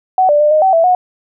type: tone with pitch steps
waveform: sine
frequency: 749 / 589 / 598 / 617 / 763 / 661 / 729 Hz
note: F#5 / D5 / D5 / D#5 / G5 / E5 / F#5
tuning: +21 / +5 / +31 / -15 / -47 / +5 / -26 cents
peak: -7 dBFS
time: 0.18-0.95 s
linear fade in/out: 2 ms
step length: 110 ms
effects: none